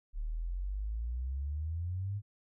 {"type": "exponential sweep", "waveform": "sine", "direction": "up", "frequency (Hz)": [36.09, 104.8], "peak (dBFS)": -33, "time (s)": [0.13, 2.22], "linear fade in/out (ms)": 50, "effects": []}